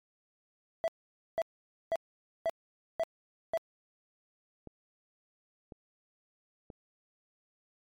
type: tone bursts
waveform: triangle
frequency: 659.3 Hz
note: E5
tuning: in tune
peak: -25 dBFS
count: 6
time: 0.84-3.574 s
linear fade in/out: 0 ms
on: 39 ms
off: 500 ms
type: clicks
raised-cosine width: 2 ms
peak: -32 dBFS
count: 3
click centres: 4.673 / 5.722 / 6.702 s
effects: MP3 96 kbps